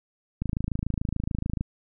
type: click train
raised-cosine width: 5 ms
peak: -15 dBFS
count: 33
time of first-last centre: 0.42-1.61 s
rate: 26.9 Hz
effects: none